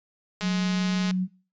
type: click train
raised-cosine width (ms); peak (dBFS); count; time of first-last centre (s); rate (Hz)
0.2; -16; 148; 0.41-1.11; 210
type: tone with pitch glide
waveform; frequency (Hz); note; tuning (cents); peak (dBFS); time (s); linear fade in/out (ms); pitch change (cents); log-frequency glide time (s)
sine; 183.4 to 184.46; F#3 to F#3; -15 to -5; -22; 0.41-1.28; 50; +10; 0.62-0.97
effects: noise-tail reverb RT60 0.4 s tail -23 dB re dry + resampled to 16000 Hz